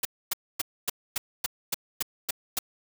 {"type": "noise bursts", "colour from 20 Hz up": "white", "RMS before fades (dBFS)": -27, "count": 10, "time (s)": [0.03, 2.59], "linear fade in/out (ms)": 5, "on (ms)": 22, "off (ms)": 260, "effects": []}